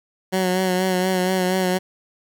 15% pulse tone with vibrato, 185 Hz, F#3, in tune, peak -12 dBFS, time 0.32-1.79 s, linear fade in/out 20 ms, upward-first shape sine, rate 4.2 Hz, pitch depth 33 cents each way, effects none

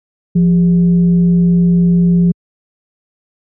sine tone with frequency modulation, 174.61 Hz, F3, in tune, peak -7 dBFS, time 0.35-2.32 s, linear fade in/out 10 ms, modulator 226 Hz, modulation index 0.27, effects high-pass 60 Hz 12 dB/octave

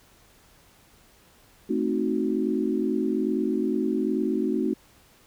sine chord, A diminished seventh, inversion none, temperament equal with one note detuned, 220 / 262.4 / 311.1 / 370 Hz, A3 / C4 / Eb4 / Gb4, 0 / +5 / 0 / 0 cents, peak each -28 dBFS, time 1.69-4.74 s, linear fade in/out 10 ms, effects pink hiss -57 dBFS RMS until 5.26 s

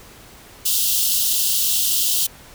white high-pass noise, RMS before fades -19 dBFS, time 0.65-2.27 s, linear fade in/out 10 ms, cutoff 2800 Hz, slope 96 dB/octave, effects pink hiss -44 dBFS RMS until 2.54 s

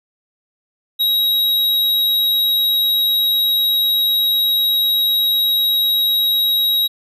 square tone, 3827 Hz, A#7, 45 cents sharp, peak -14 dBFS, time 0.99-6.88 s, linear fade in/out 20 ms, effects resampled to 32000 Hz

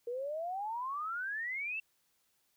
sine exponential sweep, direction up, 466.2 to 2714 Hz, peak -35 dBFS, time 0.07-1.8 s, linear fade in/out 5 ms, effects white hiss -75 dBFS RMS until 2.56 s

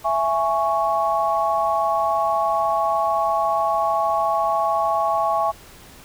sine chord, C# minor, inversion first, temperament just, 665.2 / 831.5 / 1108.7 Hz, E5 / G#5 / C#6, +16 / +2 / 0 cents, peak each -22 dBFS, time 0.04-5.52 s, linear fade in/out 20 ms, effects pink hiss -45 dBFS RMS until 6.04 s

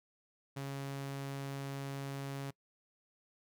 sawtooth tone, 138.1 Hz, C#3, 6 cents flat, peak -35 dBFS, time 0.56-2.51 s, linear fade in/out 10 ms, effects noise-tail reverb RT60 0.1 s tail -23 dB re dry

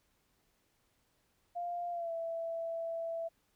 sine tone with pitch glide, 698.5 to 663.5 Hz, F5 to E5, 0 to +11 cents, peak -35 dBFS, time 1.55-3.29 s, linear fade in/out 20 ms, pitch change -89 cents, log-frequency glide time 1.91-2.12 s, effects pink hiss -75 dBFS RMS until 3.55 s

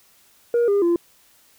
sine tone with pitch steps, 474.1 / 403.3 / 343.1 Hz, A#4 / G4 / F4, +29 / +49 / -31 cents, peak -13 dBFS, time 0.54-0.96 s, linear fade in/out 2 ms, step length 140 ms, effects tanh soft clip ceiling -14 dBFS + white hiss -56 dBFS RMS until 1.58 s

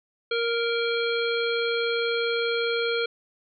harmonic tone, 466.2 Hz, A#4, in tune, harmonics 1 / 3 / 5 / 7 / 9, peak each -25 / -30 / -32 / -33 / -35 dBFS, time 0.31-3.06 s, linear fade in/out 5 ms, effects none

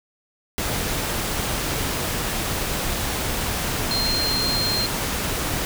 sine tone in noise, 4186 Hz, C8, in tune, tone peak -22 dBFS, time 3.91-4.86 s, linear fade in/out 0 ms, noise pink, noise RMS -25 dBFS, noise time 0.58-5.65 s, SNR 0 dB, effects none

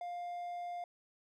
triangle tone, 703 Hz, F5, 11 cents sharp, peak -37 dBFS, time 0.01-0.84 s, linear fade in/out 2 ms, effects none

